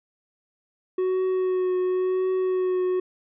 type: tone with vibrato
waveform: triangle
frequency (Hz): 370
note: F#4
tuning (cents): 0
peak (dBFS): -19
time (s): 0.98-3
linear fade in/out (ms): 5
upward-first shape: triangle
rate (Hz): 0.94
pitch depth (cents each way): 20
effects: resampled to 8000 Hz